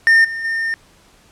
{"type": "tone with level steps", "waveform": "triangle", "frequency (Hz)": 1815, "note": "A#6", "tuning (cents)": -47, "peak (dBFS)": [-6, -21, -16], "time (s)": [0.07, 0.74], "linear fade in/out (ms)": 0, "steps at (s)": [0.24, 0.44], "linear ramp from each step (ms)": 10, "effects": ["pink hiss -51 dBFS RMS until 1.31 s", "low-pass 10000 Hz 12 dB/octave"]}